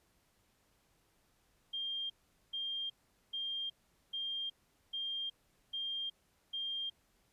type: tone bursts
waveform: sine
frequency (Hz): 3200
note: G7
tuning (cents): +35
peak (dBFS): -36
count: 7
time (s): 1.73-6.9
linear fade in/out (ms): 10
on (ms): 370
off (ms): 430
effects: pink hiss -73 dBFS RMS until 7.32 s + resampled to 32000 Hz